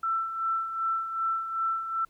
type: tone with tremolo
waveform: sine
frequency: 1335 Hz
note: E6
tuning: 22 cents sharp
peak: -24 dBFS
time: 0.03-2.05 s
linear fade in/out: 5 ms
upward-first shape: sine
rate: 2.6 Hz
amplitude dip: 60%
effects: pink hiss -67 dBFS RMS until 2.09 s